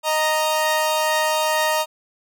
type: tone pair together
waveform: sawtooth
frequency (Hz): 621.4 / 931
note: D#5 / A#5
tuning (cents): -2 / -2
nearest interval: perfect fifth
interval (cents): 700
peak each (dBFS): -17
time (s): 0.03-1.86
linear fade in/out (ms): 50
effects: none